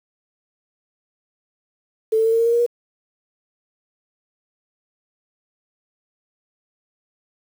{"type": "tone with pitch steps", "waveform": "sine", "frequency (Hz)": [440.4, 445.5, 450.7, 455.9, 461.2, 466.6, 472, 477.5], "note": ["A4", "A4", "A4", "A#4", "A#4", "A#4", "A#4", "A#4"], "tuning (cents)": [2, 22, 42, -39, -19, 2, 22, 42], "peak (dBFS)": -14, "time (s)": [2.12, 2.664], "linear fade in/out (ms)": 10, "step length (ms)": 68, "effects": ["7-bit"]}